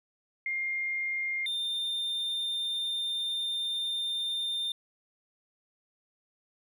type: tone pair in turn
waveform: sine / triangle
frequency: 2118 / 3609 Hz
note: C7 / A7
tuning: +21 / +43 cents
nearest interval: major sixth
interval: 922 cents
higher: second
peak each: -29 / -28 dBFS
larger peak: second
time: 0.46-1.46 / 1.46-4.72 s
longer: second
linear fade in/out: 2 ms
effects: none